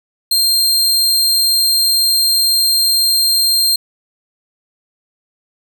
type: tone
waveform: sawtooth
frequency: 4186 Hz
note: C8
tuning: in tune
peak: -8 dBFS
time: 0.31-3.76 s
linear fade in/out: 5 ms
effects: none